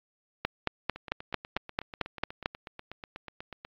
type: two click trains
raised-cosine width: 0.3 ms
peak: -10 / -24 dBFS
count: 10 / 23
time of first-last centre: 0.45-2.459 / 0.96-3.649 s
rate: 4.48 / 8.18 Hz
effects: low-pass 4000 Hz 12 dB/octave + AAC 64 kbps